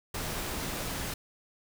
pink noise, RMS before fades -35 dBFS, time 0.14-1.14 s, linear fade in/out 5 ms, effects none

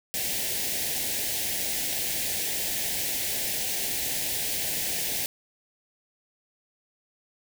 white band-stop noise, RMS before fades -29 dBFS, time 0.14-5.26 s, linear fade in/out 0 ms, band 830 to 1700 Hz, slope 48 dB/octave, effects none

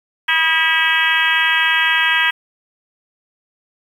harmonic tone with a mistuned harmonic, 323.9 Hz, E4, 30 cents flat, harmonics 3 / 4 / 5 / 6 / 7 / 8 / 9 / 10, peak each -23 / -26 / -18 / -18 / -24 / -21 / -24 / -22 dBFS, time 0.28-2.31 s, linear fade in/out 10 ms, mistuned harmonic 4, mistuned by -58 cents, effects 7-bit

